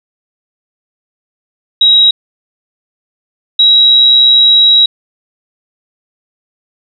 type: tone pair in turn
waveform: sine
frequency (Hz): 3833 / 3857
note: A#7 / B7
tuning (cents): +47 / -42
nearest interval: unison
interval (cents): 11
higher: second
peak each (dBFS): -3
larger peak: neither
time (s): 1.81-2.11 / 3.59-4.86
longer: second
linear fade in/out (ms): 5
effects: none